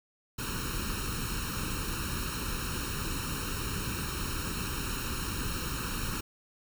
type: noise with comb filter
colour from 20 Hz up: pink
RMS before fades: -34 dBFS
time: 0.38-6.21 s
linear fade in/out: 10 ms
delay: 0.73 ms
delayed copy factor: +0.95
effects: none